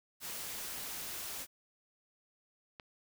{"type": "noise", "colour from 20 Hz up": "white", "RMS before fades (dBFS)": -42, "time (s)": [0.2, 1.47], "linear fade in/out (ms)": 50}
{"type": "click", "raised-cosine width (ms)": 0.3, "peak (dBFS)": -31, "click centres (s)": 2.798}
{"effects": []}